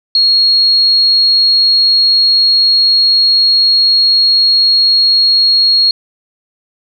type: tone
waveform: sine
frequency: 4296 Hz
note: C8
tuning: 45 cents sharp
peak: -6 dBFS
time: 0.15-5.91 s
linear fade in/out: 2 ms
effects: none

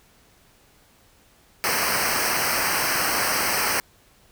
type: noise with comb filter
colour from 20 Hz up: pink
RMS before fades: -23 dBFS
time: 1.64-3.8 s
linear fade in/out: 0 ms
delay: 0.28 ms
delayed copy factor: -0.95
effects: pink hiss -57 dBFS RMS until 4.31 s

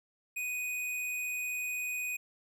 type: tone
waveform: square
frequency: 2489 Hz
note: D#7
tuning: in tune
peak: -34 dBFS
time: 0.36-2.17 s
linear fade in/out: 10 ms
effects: none

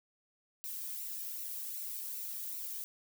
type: noise with flanger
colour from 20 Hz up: violet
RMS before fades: -41 dBFS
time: 0.64-2.84 s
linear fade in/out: 0 ms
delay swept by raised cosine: 0.6 to 1.48 ms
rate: 2.6 Hz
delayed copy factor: -0.5
effects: none

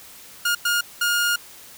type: tone bursts at uneven times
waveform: sawtooth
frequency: 1421 Hz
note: F6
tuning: 30 cents sharp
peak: -15 dBFS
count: 3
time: 0.45-0.55 / 0.65-0.81 / 1.01-1.36 s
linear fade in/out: 5 ms
effects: white hiss -44 dBFS RMS until 1.77 s

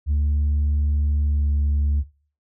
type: tone with pitch glide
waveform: sine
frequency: 73.42 to 72.41 Hz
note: D2 to D2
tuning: 0 to -24 cents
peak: -15 dBFS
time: 0.06-2.04 s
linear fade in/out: 50 ms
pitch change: -24 cents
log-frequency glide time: 1.25-1.49 s
effects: noise-tail reverb RT60 0.4 s tail -18 dB re dry + tanh soft clip ceiling -16 dBFS

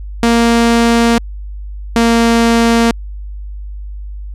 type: tone pair in turn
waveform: sawtooth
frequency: 233.1 / 231.6 Hz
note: A#3 / A#3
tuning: 0 / -11 cents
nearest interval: unison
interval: 11 cents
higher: first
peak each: -4 dBFS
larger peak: neither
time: 0.23-1.18 / 1.96-2.91 s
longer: neither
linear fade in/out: 0 ms
effects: added 50 Hz sine -23 dBFS peak until 4.34 s + low-pass 9000 Hz 12 dB/octave

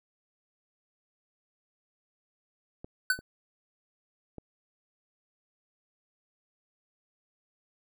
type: clicks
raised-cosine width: 2 ms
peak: -28 dBFS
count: 3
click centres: 2.845 / 3.19 / 4.383 s
type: tone with exponential decay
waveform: square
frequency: 1507 Hz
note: F#6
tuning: 31 cents sharp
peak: -20 dBFS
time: 3.1-3.21 s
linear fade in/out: 2 ms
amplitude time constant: 23 ms
effects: none

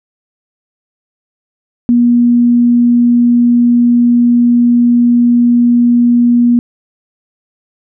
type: tone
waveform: sine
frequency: 240 Hz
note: B3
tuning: 49 cents flat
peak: -5 dBFS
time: 1.89-6.59 s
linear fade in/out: 0 ms
effects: none

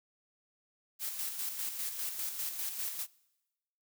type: noise with tremolo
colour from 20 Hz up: blue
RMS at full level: -36 dBFS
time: 0.99-3.07 s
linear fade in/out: 50 ms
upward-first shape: square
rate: 5 Hz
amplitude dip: 45%
effects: noise-tail reverb RT60 1.0 s tail -23 dB re dry

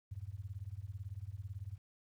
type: tone with tremolo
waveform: sine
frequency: 98 Hz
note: G2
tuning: in tune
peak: -38 dBFS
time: 0.11-1.78 s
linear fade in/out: 10 ms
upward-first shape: sine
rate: 18 Hz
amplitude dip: 95%
effects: 12-bit

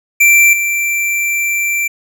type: tone with level steps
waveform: square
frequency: 2349 Hz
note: D7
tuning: in tune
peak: -6 / -14 dBFS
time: 0.2-1.88 s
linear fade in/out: 10 ms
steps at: 0.53 s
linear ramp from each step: 2 ms
effects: none

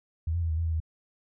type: tone with pitch steps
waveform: sine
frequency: 80.8 / 85.9 / 82.5 / 78.8 / 83.3 / 81.4 / 79.8 Hz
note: E2 / F2 / E2 / D#2 / E2 / E2 / D#2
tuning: -34 / -28 / +2 / +23 / +19 / -21 / +44 cents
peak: -25 dBFS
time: 0.27-0.802 s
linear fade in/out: 5 ms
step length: 76 ms
effects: none

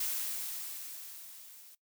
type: noise with level ramp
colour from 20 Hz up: blue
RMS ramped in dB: -33 to -55 dBFS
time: 0-1.75 s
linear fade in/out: 5 ms
effects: noise-tail reverb RT60 0.1 s tail -18 dB re dry

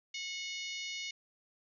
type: harmonic tone with a mistuned harmonic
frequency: 729 Hz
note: F#5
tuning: 26 cents flat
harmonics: 3 / 4 / 5 / 6 / 7 / 8 / 9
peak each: -42 / -44 / -46 / -48 / -49 / -50 / -51 dBFS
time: 0.14-1.11 s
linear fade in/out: 5 ms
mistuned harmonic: 9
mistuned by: +15 cents
effects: none

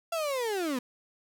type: linear sweep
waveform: 35% pulse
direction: down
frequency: 683 to 236.6 Hz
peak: -27 dBFS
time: 0.12-0.79 s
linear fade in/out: 5 ms
effects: none

